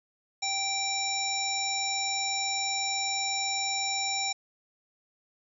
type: harmonic tone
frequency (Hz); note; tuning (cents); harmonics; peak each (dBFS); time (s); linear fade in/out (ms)
782; G5; -4; 1 / 3 / 5 / 7 / 9; -34 / -34 / -34 / -34 / -34; 0.42-4.33; 10
effects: none

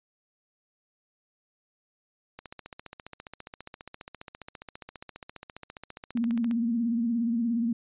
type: click train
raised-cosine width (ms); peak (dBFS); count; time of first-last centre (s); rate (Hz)
0.3; -25; 62; 2.39-6.512; 14.8
type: tone with vibrato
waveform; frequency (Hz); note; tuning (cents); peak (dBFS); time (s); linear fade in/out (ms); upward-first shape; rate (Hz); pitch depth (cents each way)
sine; 233.1; A#3; 0; -24; 6.15-7.73; 5; sine; 17; 68
effects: resampled to 8000 Hz

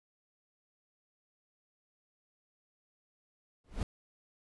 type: noise with exponential growth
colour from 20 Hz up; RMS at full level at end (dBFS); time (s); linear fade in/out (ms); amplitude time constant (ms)
brown; -29; 3.64-3.83; 2; 41
effects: resampled to 24000 Hz

